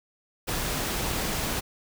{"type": "noise", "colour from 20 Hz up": "pink", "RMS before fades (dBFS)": -29, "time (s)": [0.47, 1.61], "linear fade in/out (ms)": 20, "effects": []}